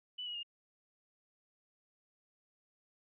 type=tone with pitch steps; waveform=sine; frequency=2980 / 2905 / 2832 Hz; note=F#7 / F#7 / F7; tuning=+12 / -32 / +23 cents; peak=-39 dBFS; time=0.18-0.432 s; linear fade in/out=10 ms; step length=84 ms; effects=none